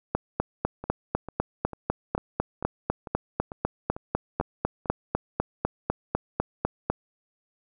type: two click trains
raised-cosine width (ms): 1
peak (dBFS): -22 / -9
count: 10 / 28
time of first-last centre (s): 0.84-4.858 / 0.15-6.9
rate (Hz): 2.24 / 4
effects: none